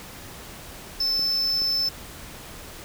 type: tone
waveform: triangle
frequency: 5274 Hz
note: E8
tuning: in tune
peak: -20 dBFS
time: 1-1.89 s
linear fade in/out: 5 ms
type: clicks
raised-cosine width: 2 ms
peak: -24 dBFS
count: 2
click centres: 1.194 / 1.619 s
effects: pink hiss -41 dBFS RMS until 2.84 s